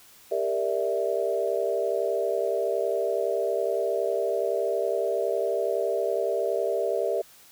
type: chord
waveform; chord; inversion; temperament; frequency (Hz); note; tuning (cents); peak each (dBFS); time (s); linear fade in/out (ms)
sine; E half-diminished seventh; first; equal with one note detuned; 396.6 / 466.2 / 587.3 / 659.3; G4 / Bb4 / D5 / E5; +20 / 0 / 0 / 0; -29; 0.31-7.22; 10
effects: white hiss -53 dBFS RMS until 7.51 s